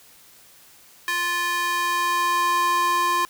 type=tone with high-pass filter sweep; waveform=square; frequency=349.2 Hz; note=F4; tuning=in tune; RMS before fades=-22 dBFS; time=1.08-3.25 s; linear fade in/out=0 ms; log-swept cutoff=1500 to 880 Hz; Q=2.6; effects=white hiss -51 dBFS RMS until 3.29 s